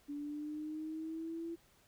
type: linear sweep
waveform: sine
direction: up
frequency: 287.3 to 336.4 Hz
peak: -39 dBFS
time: 0.08-1.56 s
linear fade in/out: 20 ms
effects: pink hiss -68 dBFS RMS until 1.87 s